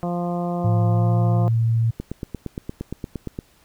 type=harmonic tone; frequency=174.61 Hz; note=F3; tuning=in tune; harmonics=1 / 2 / 3 / 4 / 5 / 6 / 7; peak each=-24 / -31 / -31 / -29 / -40 / -37 / -42 dBFS; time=0.03-1.48 s; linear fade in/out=0 ms
type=tone with pitch glide; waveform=sine; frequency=110 to 114.27 Hz; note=A2 to A#2; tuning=0 to -34 cents; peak=-16 dBFS; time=0.64-1.91 s; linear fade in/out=10 ms; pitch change=+66 cents; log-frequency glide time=0.88-1.11 s
type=click train; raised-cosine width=3 ms; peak=-15 dBFS; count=13; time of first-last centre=2-3.389 s; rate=8.64 Hz
effects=pink hiss -57 dBFS RMS until 3.64 s